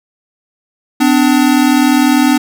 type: tone pair together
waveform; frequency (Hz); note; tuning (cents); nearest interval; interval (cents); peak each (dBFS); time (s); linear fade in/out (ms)
square; 254.2 / 294.2; C4 / D4; -50 / +3; minor third; 253; -11; 1-2.38; 10
effects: none